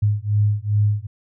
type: beating tone pair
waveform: sine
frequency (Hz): 103.1 / 105.6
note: G#2 / G#2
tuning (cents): -12 / +29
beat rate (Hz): 2.5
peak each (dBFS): -19 / -19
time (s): 0.02-1.07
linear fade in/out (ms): 10
effects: none